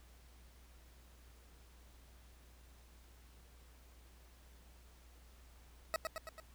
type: tone with echo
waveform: 20% pulse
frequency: 642 Hz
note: E5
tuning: 46 cents flat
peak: -28 dBFS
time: 5.94-5.96 s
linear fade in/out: 0 ms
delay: 110 ms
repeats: 4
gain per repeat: -4 dB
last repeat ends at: 6.4 s
effects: added 60 Hz sine -59 dBFS peak until 6.54 s + pink hiss -66 dBFS RMS until 6.54 s